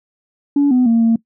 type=tone with pitch steps; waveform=sine; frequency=284.9 / 251.1 / 230 / 228.1 Hz; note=C#4 / B3 / A#3 / A#3; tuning=+48 / +29 / -23 / -37 cents; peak=-8 dBFS; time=0.56-1.16 s; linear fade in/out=5 ms; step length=150 ms; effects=noise-tail reverb RT60 0.1 s tail -21 dB re dry + tanh soft clip ceiling -7 dBFS